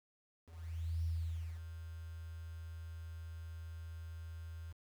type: tone with ADSR envelope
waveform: sine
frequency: 82.41 Hz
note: E2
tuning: in tune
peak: -33 dBFS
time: 0.45-4.73 s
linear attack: 590 ms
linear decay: 550 ms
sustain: -11 dB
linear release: 14 ms
effects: 10-bit